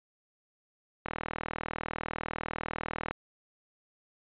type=click train; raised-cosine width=0.5 ms; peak=-18 dBFS; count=83; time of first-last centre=1.06-3.11 s; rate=40 Hz; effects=resampled to 8000 Hz